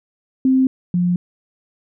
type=tone pair in turn; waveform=sine; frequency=261.6 / 177.14 Hz; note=C4 / F3; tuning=0 / +25 cents; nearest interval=perfect fifth; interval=675 cents; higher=first; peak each=-11 / -14 dBFS; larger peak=first; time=0.45-0.67 / 0.94-1.16 s; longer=neither; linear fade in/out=2 ms; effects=none